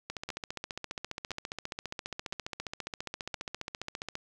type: two click trains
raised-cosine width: 0.2 ms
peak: -19 / -19 dBFS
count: 4 / 61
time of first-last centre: 0.29-3.342 / 0.1-4.154 s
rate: 0.983 / 14.8 Hz
effects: none